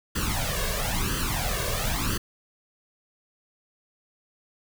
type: noise with flanger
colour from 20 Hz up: pink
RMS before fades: -27 dBFS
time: 0.15-2.18 s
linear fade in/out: 10 ms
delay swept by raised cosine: 0.65 to 1.85 ms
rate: 1 Hz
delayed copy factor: +0.8
effects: none